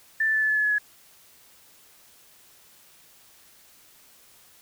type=tone with pitch steps; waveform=sine; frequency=1772 / 1759.8 / 1747.6 / 1735.5 / 1723.5 / 1711.6 / 1699.8 / 1688.1 Hz; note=A6 / A6 / A6 / A6 / A6 / A6 / G#6 / G#6; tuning=+12 / 0 / -12 / -24 / -36 / -48 / +40 / +28 cents; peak=-20 dBFS; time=0.2-0.784 s; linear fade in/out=5 ms; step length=73 ms; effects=white hiss -55 dBFS RMS until 4.61 s